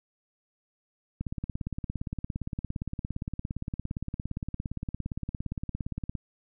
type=click train; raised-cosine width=5 ms; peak=-20 dBFS; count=87; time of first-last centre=1.21-6.153 s; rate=17.4 Hz; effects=none